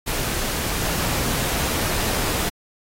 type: noise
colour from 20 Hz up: pink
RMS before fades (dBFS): -24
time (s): 0.06-2.5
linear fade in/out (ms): 20
effects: AAC 48 kbps